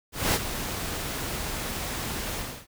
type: noise with ADSR envelope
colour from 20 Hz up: pink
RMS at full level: -22 dBFS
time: 0.12-2.67 s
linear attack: 220 ms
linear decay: 42 ms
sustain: -10 dB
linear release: 300 ms
effects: none